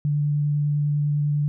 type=tone with vibrato; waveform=sine; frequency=146.83 Hz; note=D3; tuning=in tune; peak=-19 dBFS; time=0.05-1.48 s; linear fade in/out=0 ms; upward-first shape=triangle; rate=10 Hz; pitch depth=10 cents each way; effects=none